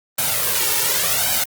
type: noise with flanger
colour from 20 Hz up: white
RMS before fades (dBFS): -19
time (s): 0.18-1.44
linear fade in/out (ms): 5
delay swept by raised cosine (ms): 1.3 to 2.25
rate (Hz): 0.89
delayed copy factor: +0.75
effects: high-pass 80 Hz 12 dB/octave + Opus 24 kbps